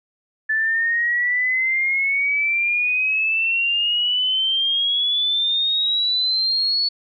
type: exponential sweep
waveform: sine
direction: up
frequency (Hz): 1744 to 4435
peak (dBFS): -17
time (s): 0.49-6.89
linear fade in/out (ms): 10
effects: none